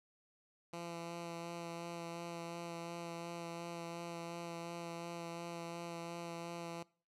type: tone with vibrato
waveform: 10% pulse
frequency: 169.7 Hz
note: F3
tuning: 49 cents flat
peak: -35 dBFS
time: 0.73-6.83 s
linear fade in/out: 5 ms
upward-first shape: sine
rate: 2.8 Hz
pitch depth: 13 cents each way
effects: noise-tail reverb RT60 0.4 s tail -22 dB re dry + low-pass 10000 Hz 12 dB/octave